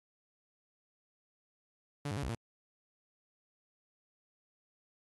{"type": "tone with pitch steps", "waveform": "sawtooth", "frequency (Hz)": [144.4, 101.2, 142, 63.5, 115.1], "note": ["D3", "G#2", "C#3", "B1", "A#2"], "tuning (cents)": [-29, -44, 42, 49, -22], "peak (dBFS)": -31, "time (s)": [2.05, 2.35], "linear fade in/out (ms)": 5, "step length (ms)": 60, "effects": ["AAC 32 kbps"]}